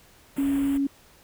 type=band-stop noise; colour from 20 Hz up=pink; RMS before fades=-40 dBFS; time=0.36-0.78 s; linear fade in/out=10 ms; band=3400 to 7300 Hz; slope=96 dB/octave
type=tone; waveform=sine; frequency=277.8 Hz; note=C#4; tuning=4 cents sharp; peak=-21 dBFS; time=0.38-0.87 s; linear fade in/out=5 ms
effects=pink hiss -55 dBFS RMS until 1.23 s

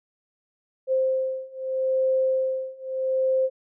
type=beating tone pair; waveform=sine; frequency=523.3 / 524.09 Hz; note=C5 / C5; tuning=0 / +3 cents; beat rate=0.79 Hz; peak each=-25 / -24 dBFS; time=0.87-3.5 s; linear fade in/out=50 ms; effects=none

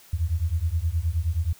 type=beating tone pair; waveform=sine; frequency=78 / 87.5 Hz; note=D#2 / F2; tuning=+5 / +4 cents; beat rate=9.5 Hz; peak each=-25 dBFS; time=0.13-1.53 s; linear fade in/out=5 ms; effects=white hiss -52 dBFS RMS until 1.59 s

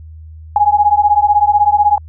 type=beating tone pair; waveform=sine; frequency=822 / 838 Hz; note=G#5 / G#5; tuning=-18 / +15 cents; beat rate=16 Hz; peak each=-11 dBFS; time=0.56-1.98 s; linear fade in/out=2 ms; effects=added 79 Hz sine -31 dBFS peak until 2.08 s

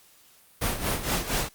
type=noise with tremolo; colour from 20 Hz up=pink; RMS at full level=-25 dBFS; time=0.61-1.49 s; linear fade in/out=10 ms; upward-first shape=sine; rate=4.3 Hz; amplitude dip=70%; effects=white hiss -57 dBFS RMS until 1.54 s + Opus 48 kbps

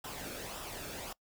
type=noise with flanger; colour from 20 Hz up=pink; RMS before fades=-43 dBFS; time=0.04-1.13 s; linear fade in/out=5 ms; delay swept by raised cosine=0.45 to 1.03 ms; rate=1.8 Hz; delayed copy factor=-0.5; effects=noise-tail reverb RT60 0.1 s tail -23 dB re dry

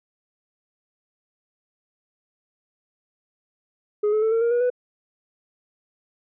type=tone with pitch steps; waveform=sine; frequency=418 / 430 / 442.3 / 455 / 468.1 / 481.5 / 495.4 Hz; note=G#4 / A4 / A4 / A#4 / A#4 / B4 / B4; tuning=+11 / -40 / +9 / -42 / +7 / -44 / +5 cents; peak=-15 dBFS; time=4.03-4.702 s; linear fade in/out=10 ms; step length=96 ms; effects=tanh soft clip ceiling -17 dBFS

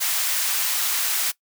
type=high-pass noise; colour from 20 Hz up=white; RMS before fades=-23 dBFS; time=0-1.32 s; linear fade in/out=20 ms; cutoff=1000 Hz; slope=12 dB/octave; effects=noise-tail reverb RT60 0.1 s tail -20 dB re dry

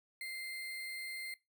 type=tone with sample-and-hold; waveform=sine; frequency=2089 Hz; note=C7; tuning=3 cents flat; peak=-40 dBFS; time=0.21-1.34 s; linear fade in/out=2 ms; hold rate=6300 Hz; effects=noise-tail reverb RT60 0.2 s tail -19 dB re dry

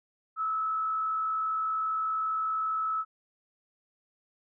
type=tone with frequency modulation; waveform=sine; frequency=1300 Hz; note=E6; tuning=24 cents flat; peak=-27 dBFS; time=0.36-3.05 s; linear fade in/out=50 ms; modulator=62.5 Hz; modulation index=0.33; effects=none

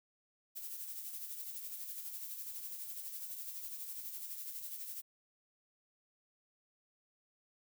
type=noise with tremolo; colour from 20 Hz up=violet; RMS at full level=-43 dBFS; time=0.55-5.02 s; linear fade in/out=20 ms; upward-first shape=sine; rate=12 Hz; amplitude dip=45%; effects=none

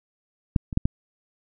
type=clicks; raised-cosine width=5 ms; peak=-6 / -19 / -6 / -8 dBFS; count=4; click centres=0.562 / 0.728 / 0.774 / 0.855 s; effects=none

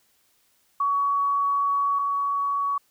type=tone pair in turn; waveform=sine; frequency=1126 / 1126 Hz; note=C#6 / C#6; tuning=+27 / +27 cents; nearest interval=unison; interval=0 cents; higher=neither; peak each=-20 / -22 dBFS; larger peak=first; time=0.8-1.99 / 1.99-2.78 s; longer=first; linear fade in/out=5 ms; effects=white hiss -65 dBFS RMS until 2.9 s

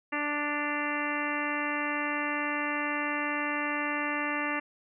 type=harmonic tone with a mistuned harmonic; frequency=293.7 Hz; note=D4; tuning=in tune; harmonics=1 / 2 / 3 / 4 / 5 / 6 / 7 / 8 / 9; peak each=-35 / -39 / -38 / -36 / -41 / -35 / -36 / -40 / -39 dBFS; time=0.12-4.6 s; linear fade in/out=10 ms; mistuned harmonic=9; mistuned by=+65 cents; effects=none

